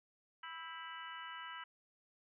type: harmonic tone with a mistuned harmonic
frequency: 329 Hz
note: E4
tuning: 3 cents flat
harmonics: 3 / 4 / 5 / 6 / 7 / 8 / 9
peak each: -51 / -50 / -52 / -53 / -61 / -64 / -53 dBFS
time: 0.43-1.64 s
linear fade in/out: 5 ms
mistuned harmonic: 5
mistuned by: -47 cents
effects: none